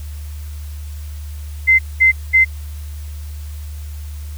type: tone bursts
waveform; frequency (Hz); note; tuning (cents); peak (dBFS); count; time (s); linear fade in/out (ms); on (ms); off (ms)
sine; 2071; C7; -18; -7; 3; 1.67-2.45; 20; 120; 210
effects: added 74 Hz sine -26 dBFS peak until 4.37 s + white hiss -44 dBFS RMS until 4.37 s